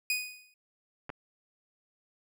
sawtooth tone with exponential decay, 2484 Hz, D#7, 3 cents flat, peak -22 dBFS, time 0.1-0.54 s, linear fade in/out 2 ms, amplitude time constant 95 ms
clicks, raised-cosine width 0.5 ms, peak -24 dBFS, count 2, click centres 1.094 / 1.101 s
effects none

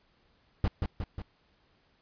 brown noise with echo, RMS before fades -25 dBFS, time 0.64-0.68 s, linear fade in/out 2 ms, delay 180 ms, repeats 3, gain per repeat -4 dB, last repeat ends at 1.22 s, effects pink hiss -68 dBFS RMS until 2.01 s + resampled to 11025 Hz

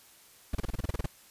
brown noise bursts, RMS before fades -28 dBFS, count 11, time 0.53-1.061 s, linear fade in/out 5 ms, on 21 ms, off 30 ms, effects white hiss -57 dBFS RMS until 1.3 s + resampled to 32000 Hz

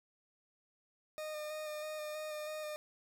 40% pulse tone with vibrato, 611 Hz, D#5, 32 cents flat, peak -39 dBFS, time 1.18-2.76 s, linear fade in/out 0 ms, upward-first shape square, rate 3.1 Hz, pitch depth 15 cents each way, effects none

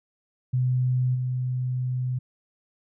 sine tone with level steps, 126.7 Hz, B2, 45 cents sharp, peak -20 / -24 dBFS, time 0.53-2.19 s, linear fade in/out 10 ms, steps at 1.14 s, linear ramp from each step 20 ms, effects none

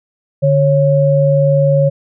sine tone pair together, 146.39 / 550 Hz, D3 / C#5, -5 / -14 cents, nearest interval octave + major seventh, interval 2291 cents, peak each -11 dBFS, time 0.42-1.9 s, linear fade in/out 20 ms, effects none

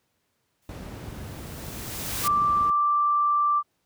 white noise with exponential growth, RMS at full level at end -28 dBFS, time 0.62-2.28 s, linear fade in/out 5 ms, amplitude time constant 360 ms
brown noise, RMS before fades -33 dBFS, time 0.69-2.7 s, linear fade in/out 2 ms
sine tone, 1174.7 Hz, D6, in tune, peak -19 dBFS, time 2.23-3.63 s, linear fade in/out 50 ms
effects pink hiss -73 dBFS RMS until 3.85 s + high-pass 80 Hz 12 dB/octave

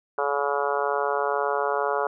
harmonic tone, 142.1 Hz, C#3, 43 cents sharp, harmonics 3 / 4 / 5 / 6 / 7 / 8 / 9 / 10, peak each -28 / -29 / -30 / -31 / -31 / -32 / -33 / -33 dBFS, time 0.18-2.07 s, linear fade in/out 2 ms, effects none

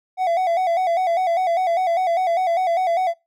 triangle tone with vibrato, 710 Hz, F5, 28 cents sharp, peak -15 dBFS, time 0.17-3.14 s, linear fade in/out 50 ms, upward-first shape square, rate 5 Hz, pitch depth 85 cents each way, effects noise-tail reverb RT60 0.2 s tail -20 dB re dry

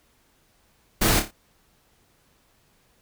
pink noise with echo, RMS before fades -20 dBFS, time 1.01-1.2 s, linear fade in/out 10 ms, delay 28 ms, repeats 4, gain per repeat -7 dB, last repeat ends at 1.312 s, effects pink hiss -63 dBFS RMS until 3.01 s

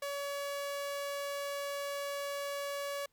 sawtooth tone, 566 Hz, C#5, 36 cents sharp, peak -32 dBFS, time 0.02-3.06 s, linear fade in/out 5 ms, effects pink hiss -75 dBFS RMS until 3.12 s

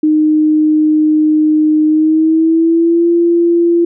sine tone with pitch glide, 307.7 to 341.4 Hz, D#4 to F4, -19 to -39 cents, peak -7 dBFS, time 0.03-3.85 s, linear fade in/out 5 ms, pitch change +180 cents, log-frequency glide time 1.86-3.08 s, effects none

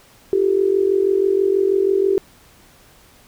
sine tone with amplitude modulation, 388.7 Hz, G4, 15 cents flat, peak -10 dBFS, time 0.33-2.18 s, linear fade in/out 0 ms, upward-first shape sine, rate 46.2 Hz, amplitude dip 80%, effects pink hiss -50 dBFS RMS until 3.27 s

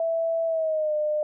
sine tone with pitch glide, 659.3 to 604.6 Hz, E5 to D#5, 0 to -50 cents, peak -22 dBFS, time 0-1.23 s, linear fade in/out 2 ms, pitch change -150 cents, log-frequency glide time 0.46-0.94 s, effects none

